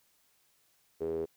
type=tone with band-pass filter; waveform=sawtooth; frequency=81.5 Hz; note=E2; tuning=19 cents flat; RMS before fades=-34 dBFS; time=1-1.26 s; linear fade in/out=20 ms; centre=420 Hz; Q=9.4; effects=white hiss -70 dBFS RMS until 1.36 s